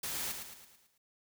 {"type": "noise with echo", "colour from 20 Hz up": "white", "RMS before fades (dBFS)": -38, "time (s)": [0.03, 0.32], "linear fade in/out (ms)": 5, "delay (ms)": 110, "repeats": 6, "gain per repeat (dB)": -6, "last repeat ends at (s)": 0.98, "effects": []}